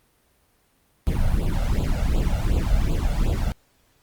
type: noise with flanger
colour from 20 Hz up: brown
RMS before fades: -21 dBFS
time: 1.07-3.52 s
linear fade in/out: 0 ms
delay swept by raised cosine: 0.26 to 1.46 ms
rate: 2.7 Hz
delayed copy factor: +1
effects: pink hiss -63 dBFS RMS until 4.02 s + Opus 32 kbps